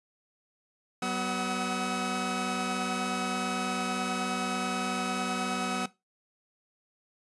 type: tone cluster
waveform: sawtooth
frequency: 189.3 / 246 / 748 / 1281 Hz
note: F#3 / B3 / F#5 / E6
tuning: +40 / -7 / +19 / -50 cents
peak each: -31 dBFS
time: 1.02-5.86 s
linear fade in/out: 5 ms
effects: noise-tail reverb RT60 0.2 s tail -17 dB re dry + resampled to 24000 Hz